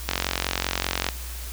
click train, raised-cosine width 0.2 ms, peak -5 dBFS, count 46, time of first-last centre 0.09-1.088 s, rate 45.1 Hz, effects added 60 Hz sine -33 dBFS peak until 1.52 s + white hiss -39 dBFS RMS until 1.52 s

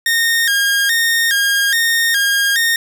sawtooth tone with vibrato, 1728 Hz, A6, 32 cents flat, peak -9 dBFS, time 0.06-2.76 s, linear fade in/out 2 ms, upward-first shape square, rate 1.2 Hz, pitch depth 110 cents each way, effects none

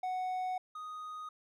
triangle tone pair in turn, 740 / 1244.5 Hz, F#5 / D#6, 0 / 0 cents, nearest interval major sixth, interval 900 cents, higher second, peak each -31 / -39 dBFS, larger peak first, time 0.03-0.58 / 0.75-1.29 s, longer first, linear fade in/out 5 ms, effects none

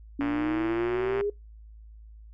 sine exponential sweep, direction up, 279.6 to 415.3 Hz, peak -25 dBFS, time 0.19-1.3 s, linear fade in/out 5 ms
click train, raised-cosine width 0.5 ms, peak -19 dBFS, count 118, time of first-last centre 0.21-1.21 s, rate 117 Hz
effects noise-tail reverb RT60 0.2 s tail -26 dB re dry + added 54 Hz sine -45 dBFS peak until 2.33 s

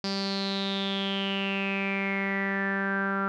sawtooth tone with low-pass filter sweep, 196 Hz, G3, in tune, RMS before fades -29 dBFS, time 0.04-3.28 s, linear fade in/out 0 ms, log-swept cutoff 4800 to 1400 Hz, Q 9.8, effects none

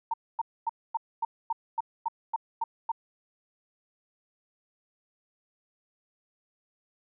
sine tone bursts, 914 Hz, A#5, 34 cents flat, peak -25 dBFS, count 11, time 0.11-2.918 s, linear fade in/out 5 ms, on 28 ms, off 250 ms, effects none

